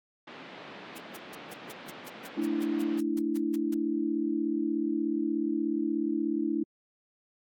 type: band-pass noise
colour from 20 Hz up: pink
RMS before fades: -46 dBFS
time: 0.27-2.99 s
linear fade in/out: 5 ms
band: 190 to 3500 Hz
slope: 24 dB/octave
type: noise bursts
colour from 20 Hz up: white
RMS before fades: -46 dBFS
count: 16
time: 0.96-3.744 s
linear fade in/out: 5 ms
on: 24 ms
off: 160 ms
type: chord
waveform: sine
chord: A suspended fourth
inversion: none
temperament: just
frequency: 220 / 293.3 / 330 Hz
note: A3 / D4 / E4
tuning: 0 / -2 / +2 cents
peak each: -34 / -30 / -30 dBFS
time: 2.37-6.64 s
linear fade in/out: 10 ms
effects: AAC 64 kbps